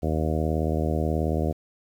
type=harmonic tone; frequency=78.5 Hz; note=D#2; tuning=16 cents sharp; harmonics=1 / 2 / 3 / 4 / 5 / 6 / 7 / 8 / 9; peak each=-26 / -29 / -31 / -32 / -33 / -34 / -34 / -35 / -36 dBFS; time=0.02-1.53 s; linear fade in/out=20 ms; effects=9-bit